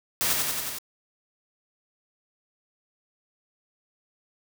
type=noise with echo; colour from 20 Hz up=white; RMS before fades=-25 dBFS; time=0.21-0.33 s; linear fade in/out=0 ms; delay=91 ms; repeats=5; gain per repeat=-2 dB; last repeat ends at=0.785 s; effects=none